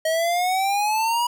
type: exponential sweep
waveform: square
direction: up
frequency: 631 to 972 Hz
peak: -20 dBFS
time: 0.05-1.27 s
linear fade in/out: 5 ms
effects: none